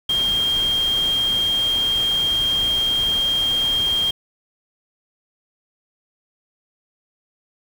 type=tone in noise; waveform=sine; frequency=3209 Hz; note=G7; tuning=40 cents sharp; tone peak=-17 dBFS; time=0.09-4.11 s; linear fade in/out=5 ms; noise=pink; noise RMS=-32 dBFS; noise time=0.09-4.11 s; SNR=+12 dB; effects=none